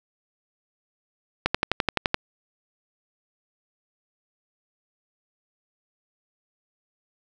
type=click train; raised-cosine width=0.3 ms; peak=-4 dBFS; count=9; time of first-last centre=1.46-2.144 s; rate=11.7 Hz; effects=none